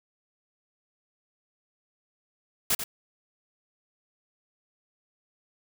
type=noise with echo; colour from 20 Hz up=white; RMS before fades=-24 dBFS; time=2.7-2.75 s; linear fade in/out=5 ms; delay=90 ms; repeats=1; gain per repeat=-9 dB; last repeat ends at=2.84 s; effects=none